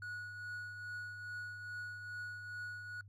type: tone with tremolo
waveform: triangle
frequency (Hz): 1460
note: F#6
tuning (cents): -24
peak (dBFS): -39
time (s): 0.02-3.01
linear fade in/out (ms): 2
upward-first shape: triangle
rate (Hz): 2.4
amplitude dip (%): 50
effects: noise-tail reverb RT60 0.1 s tail -25 dB re dry + added 100 Hz sine -54 dBFS peak until 3.08 s